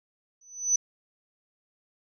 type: tone with exponential growth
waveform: sine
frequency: 6000 Hz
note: F#8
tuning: 23 cents sharp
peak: -17 dBFS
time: 0.41-0.76 s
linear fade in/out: 5 ms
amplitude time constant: 74 ms
effects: none